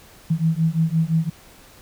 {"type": "beating tone pair", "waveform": "sine", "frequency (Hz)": [159.3, 165.1], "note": ["D#3", "E3"], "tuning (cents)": [41, 3], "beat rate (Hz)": 5.8, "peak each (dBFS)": -20, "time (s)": [0.3, 1.3], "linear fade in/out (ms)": 10, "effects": ["pink hiss -48 dBFS RMS until 1.81 s"]}